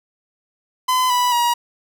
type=tone with pitch steps; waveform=45% pulse; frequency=1016 / 985.4 / 955.7 Hz; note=B5 / B5 / A#5; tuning=+49 / -4 / +43 cents; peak=-15 dBFS; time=0.88-1.54 s; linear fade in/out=10 ms; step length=220 ms; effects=none